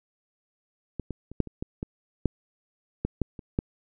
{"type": "clicks", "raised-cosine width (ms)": 3, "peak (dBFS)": [-18, -20, -28, -9, -26, -18, -18, -9, -13, -11, -26, -11], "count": 12, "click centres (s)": [0.997, 1.107, 1.316, 1.403, 1.473, 1.625, 1.829, 2.257, 3.05, 3.217, 3.392, 3.589], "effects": []}